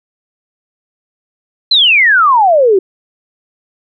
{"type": "exponential sweep", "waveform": "sine", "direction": "down", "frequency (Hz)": [4186, 363.6], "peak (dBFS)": -5, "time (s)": [1.71, 2.79], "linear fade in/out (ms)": 5, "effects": []}